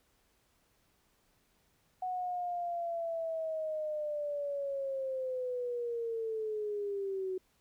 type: linear sweep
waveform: sine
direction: down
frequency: 740 to 370 Hz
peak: -33 dBFS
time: 2.02-7.38 s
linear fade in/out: 5 ms
effects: pink hiss -72 dBFS RMS until 7.6 s